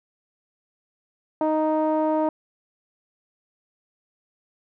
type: tone with low-pass filter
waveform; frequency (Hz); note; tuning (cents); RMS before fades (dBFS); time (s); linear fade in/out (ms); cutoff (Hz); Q
sawtooth; 311.1; D#4; 0; -22; 1.41-2.29; 2; 800; 6.6
effects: none